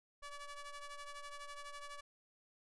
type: ring-modulated tone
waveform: sawtooth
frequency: 575 Hz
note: D5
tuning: 37 cents flat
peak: -40 dBFS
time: 0.22-2.01 s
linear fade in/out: 10 ms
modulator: 569 Hz
effects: resampled to 24000 Hz